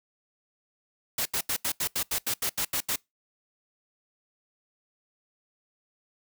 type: noise bursts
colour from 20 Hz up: white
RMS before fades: -28 dBFS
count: 12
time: 1.18-2.96 s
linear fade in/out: 5 ms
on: 75 ms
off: 80 ms
effects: noise-tail reverb RT60 0.2 s tail -25 dB re dry